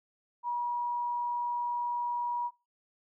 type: tone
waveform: sine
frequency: 962 Hz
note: B5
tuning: 46 cents flat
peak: -29 dBFS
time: 0.43-2.51 s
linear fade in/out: 50 ms
effects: noise-tail reverb RT60 0.3 s tail -20 dB re dry